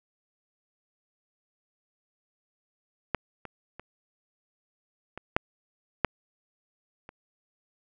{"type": "clicks", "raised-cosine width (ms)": 0.5, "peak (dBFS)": [-10, -24, -26, -23, -6, -6, -28], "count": 7, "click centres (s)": [3.147, 3.453, 3.796, 5.176, 5.365, 6.047, 7.091], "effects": []}